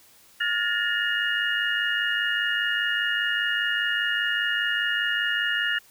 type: tone cluster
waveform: sine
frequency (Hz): 1423 / 1725 / 1830 / 2855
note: F6 / A6 / A#6 / F7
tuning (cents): +32 / -35 / -32 / +37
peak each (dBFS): -28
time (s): 0.4-5.79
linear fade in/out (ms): 10
effects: white hiss -55 dBFS RMS until 5.9 s